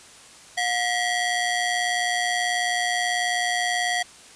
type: ring-modulated tone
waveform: sawtooth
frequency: 1318.5 Hz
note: E6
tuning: in tune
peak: -15 dBFS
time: 0.57-4.03 s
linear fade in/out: 10 ms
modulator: 600 Hz
effects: white hiss -47 dBFS RMS until 4.35 s + resampled to 22050 Hz